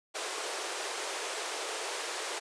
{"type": "band-pass noise", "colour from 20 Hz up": "pink", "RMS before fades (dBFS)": -37, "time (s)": [0.14, 2.4], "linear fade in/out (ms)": 20, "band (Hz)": [370, 9600], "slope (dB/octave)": 48, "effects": []}